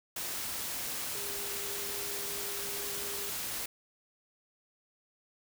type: tone in noise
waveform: sine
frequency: 404.1 Hz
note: G#4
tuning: 47 cents flat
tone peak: -45 dBFS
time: 1.15-3.3 s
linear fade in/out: 5 ms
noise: white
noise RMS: -37 dBFS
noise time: 0.16-3.66 s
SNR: -11 dB
effects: none